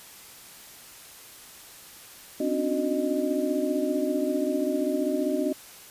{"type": "tone cluster", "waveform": "sine", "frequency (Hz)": [260.1, 285.2, 300.5, 365.3, 615], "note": ["C4", "C#4", "D4", "F#4", "D#5"], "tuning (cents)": [-10, 49, 40, -22, -20], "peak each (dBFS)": -30, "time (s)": [2.4, 5.53], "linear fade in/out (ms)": 5, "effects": ["white hiss -47 dBFS RMS until 5.9 s", "resampled to 32000 Hz"]}